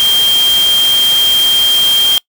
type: tone in noise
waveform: sine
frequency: 3190 Hz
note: G7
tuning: 30 cents sharp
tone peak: -7 dBFS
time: 0-2.18 s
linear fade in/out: 0 ms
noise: white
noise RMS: -19 dBFS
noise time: 0-2.18 s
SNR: +9 dB
effects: noise-tail reverb RT60 0.1 s tail -24 dB re dry